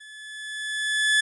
30% pulse tone with level ramp, 1723 Hz, A6, 37 cents flat, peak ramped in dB -41 to -14 dBFS, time 0-1.21 s, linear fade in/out 10 ms, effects resampled to 24000 Hz

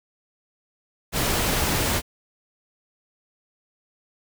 pink noise, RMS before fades -23 dBFS, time 1.12-2.02 s, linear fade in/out 50 ms, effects none

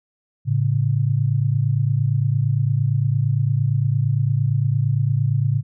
sine tone pair together, 110.6 / 139.35 Hz, A2 / C#3, +9 / +9 cents, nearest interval major third, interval 400 cents, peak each -19 dBFS, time 0.45-5.63 s, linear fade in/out 50 ms, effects none

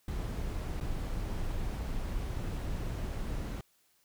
brown noise with dropouts, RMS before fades -35 dBFS, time 0.08-3.61 s, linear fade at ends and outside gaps 2 ms, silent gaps 0.802-0.809 s, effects white hiss -70 dBFS RMS until 4.04 s

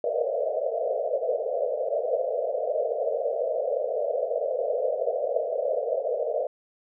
pink band-pass noise, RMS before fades -27 dBFS, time 0.04-6.47 s, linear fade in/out 2 ms, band 460 to 670 Hz, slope 96 dB/octave, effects none

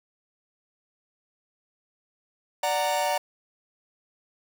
45% pulse chord, D augmented, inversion none, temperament equal with one note detuned, 587.3 / 740 / 925.4 Hz, D5 / F#5 / A#5, 0 / 0 / -13 cents, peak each -28 dBFS, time 2.63-3.18 s, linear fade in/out 5 ms, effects none

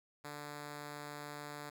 5% pulse tone, 146.83 Hz, D3, in tune, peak -33 dBFS, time 0.24-1.7 s, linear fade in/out 10 ms, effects none

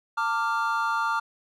triangle chord, D minor, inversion second, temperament equal with one note detuned, 900 / 1174.7 / 1396.9 Hz, A5 / D6 / F6, +39 / 0 / 0 cents, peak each -26 dBFS, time 0.17-1.2 s, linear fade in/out 10 ms, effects none

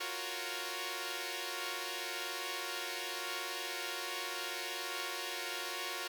5% pulse chord, Gb major seventh, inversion third, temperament equal, 349.2 / 370 / 466.2 / 554.4 Hz, F4 / Gb4 / Bb4 / Db5, 0 / 0 / 0 / 0 cents, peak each -32 dBFS, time 0-6.08 s, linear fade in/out 10 ms, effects none

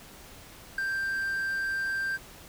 triangle tone with ADSR envelope, 1576 Hz, G6, 9 cents sharp, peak -21 dBFS, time 0.78-2.18 s, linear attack 5 ms, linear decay 4 ms, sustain -5 dB, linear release 28 ms, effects pink hiss -49 dBFS RMS until 2.48 s

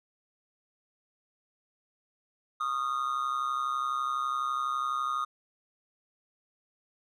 triangle tone with amplitude modulation, 1233 Hz, D#6, 16 cents flat, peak -23 dBFS, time 2.6-5.25 s, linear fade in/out 10 ms, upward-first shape sine, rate 132 Hz, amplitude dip 75%, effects none

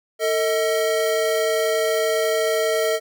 square tone pair together, 448.3 / 634 Hz, A4 / D#5, +32 / +32 cents, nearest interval tritone, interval 600 cents, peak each -22 dBFS, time 0.19-3 s, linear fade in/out 50 ms, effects none

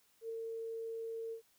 sine tone with ADSR envelope, 453.5 Hz, A#4, 48 cents flat, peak -37 dBFS, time 0.21-1.42 s, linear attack 85 ms, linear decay 5 ms, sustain -2 dB, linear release 99 ms, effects white hiss -71 dBFS RMS until 1.58 s

